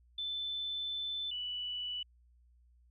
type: tone pair in turn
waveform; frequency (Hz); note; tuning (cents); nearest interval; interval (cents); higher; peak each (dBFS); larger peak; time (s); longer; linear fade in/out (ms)
sine; 3522 / 2962; A7 / F#7; +1 / +1; minor third; 300; first; -35 / -36; first; 0.18-1.31 / 1.31-2.03; first; 5
effects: added 60 Hz sine -62 dBFS peak until 2.9 s